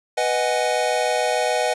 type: chord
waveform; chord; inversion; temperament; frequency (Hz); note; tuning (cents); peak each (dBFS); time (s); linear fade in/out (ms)
square; G# minor seventh; first; equal with one note detuned; 493.9 / 622.3 / 743.8 / 830.6; B4 / D#5 / F#5 / G#5; 0 / 0 / +9 / 0; -25 / -24 / -25 / -28; 0.17-1.74; 10
effects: resampled to 24000 Hz